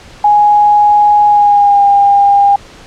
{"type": "tone with pitch glide", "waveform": "sine", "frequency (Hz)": [831, 804.5], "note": ["G#5", "G5"], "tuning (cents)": [1, 45], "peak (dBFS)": -4, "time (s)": [0.24, 2.56], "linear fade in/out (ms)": 5, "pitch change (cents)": -56, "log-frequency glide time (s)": [1.27, 1.84], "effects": ["pink hiss -36 dBFS RMS until 2.86 s", "low-pass 6000 Hz 12 dB/octave"]}